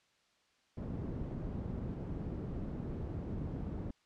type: low-pass noise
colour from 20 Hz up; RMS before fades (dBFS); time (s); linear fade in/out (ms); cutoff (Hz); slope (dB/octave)
white; -40; 0.77-3.91; 5; 210; 12
effects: white hiss -72 dBFS RMS until 4.05 s + low-pass 5000 Hz 12 dB/octave